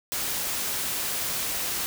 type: noise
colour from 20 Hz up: white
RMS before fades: -29 dBFS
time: 0.12-1.86 s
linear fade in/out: 0 ms
effects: none